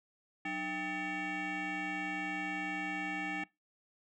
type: tone with frequency modulation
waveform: sine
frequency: 1279 Hz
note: D#6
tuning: 47 cents sharp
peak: -33 dBFS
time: 0.45-3.44 s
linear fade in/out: 5 ms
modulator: 488 Hz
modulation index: 2.7
effects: noise-tail reverb RT60 0.2 s tail -22 dB re dry + tanh soft clip ceiling -32 dBFS